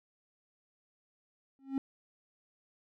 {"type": "tone with exponential growth", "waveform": "triangle", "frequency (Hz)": 270, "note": "C#4", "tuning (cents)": -45, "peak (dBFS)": -24, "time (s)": [1.59, 1.78], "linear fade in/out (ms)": 1, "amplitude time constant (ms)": 41, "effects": []}